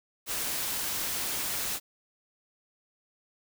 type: noise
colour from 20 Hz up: white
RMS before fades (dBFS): -32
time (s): 0.26-1.8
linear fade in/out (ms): 50
effects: none